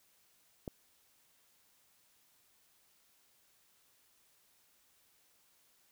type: click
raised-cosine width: 2 ms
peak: -26 dBFS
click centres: 0.678 s
effects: white hiss -70 dBFS RMS until 5.91 s